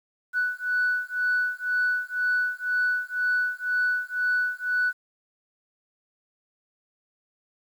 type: beating tone pair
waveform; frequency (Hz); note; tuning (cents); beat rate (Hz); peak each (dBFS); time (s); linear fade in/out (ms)
sine; 1483 / 1485; F#6 / F#6; +4 / +6; 2; -25; 0.33-4.93; 50
effects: tanh soft clip ceiling -17 dBFS + 9-bit